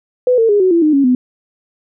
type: tone with pitch steps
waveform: sine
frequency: 500 / 453.2 / 410.8 / 372.4 / 337.6 / 306 / 277.4 / 251.4 Hz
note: B4 / A#4 / G#4 / F#4 / E4 / D#4 / C#4 / B3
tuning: +21 / -49 / -19 / +11 / +41 / -29 / +1 / +31 cents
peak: -8 dBFS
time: 0.27-1.15 s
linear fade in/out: 2 ms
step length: 110 ms
effects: none